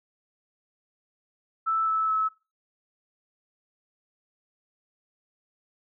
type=tone with pitch steps; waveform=sine; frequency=1318.5 / 1307.9 / 1297.3 Hz; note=E6 / E6 / E6; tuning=0 / -14 / -28 cents; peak=-22 dBFS; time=1.66-2.29 s; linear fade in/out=20 ms; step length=210 ms; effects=noise-tail reverb RT60 0.3 s tail -21 dB re dry